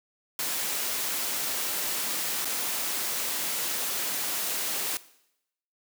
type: noise with dropouts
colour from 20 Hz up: white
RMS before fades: -30 dBFS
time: 0.39-4.97 s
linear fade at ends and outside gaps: 1 ms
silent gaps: 2.447-2.454 s
effects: noise-tail reverb RT60 0.8 s tail -18 dB re dry + high-pass 200 Hz 12 dB/octave